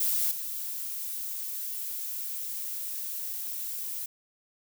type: noise with level steps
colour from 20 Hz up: violet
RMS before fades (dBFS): -27 / -35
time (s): 0-4.06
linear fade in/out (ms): 5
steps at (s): 0.31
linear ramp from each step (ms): 5
effects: none